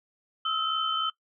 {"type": "tone cluster", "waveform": "sine", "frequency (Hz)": [1284, 1347, 3072], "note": ["E6", "E6", "G7"], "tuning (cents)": [-46, 37, -36], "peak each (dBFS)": [-29, -33, -29], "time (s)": [0.45, 1.1], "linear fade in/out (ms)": 5, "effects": ["noise-tail reverb RT60 0.1 s tail -20 dB re dry"]}